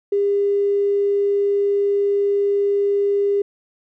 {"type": "tone with tanh clipping", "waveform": "triangle", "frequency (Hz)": 402.8, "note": "G4", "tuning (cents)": 47, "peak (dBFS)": -15, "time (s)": [0.12, 3.42], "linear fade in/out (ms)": 5, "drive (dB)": 3, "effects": []}